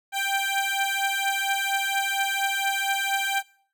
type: beating tone pair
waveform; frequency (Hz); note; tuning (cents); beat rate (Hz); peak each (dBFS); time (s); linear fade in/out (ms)
15% pulse; 784 / 788.3; G5 / G5; 0 / +9; 4.3; -20; 0.12-3.43; 50
effects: noise-tail reverb RT60 0.5 s tail -21 dB re dry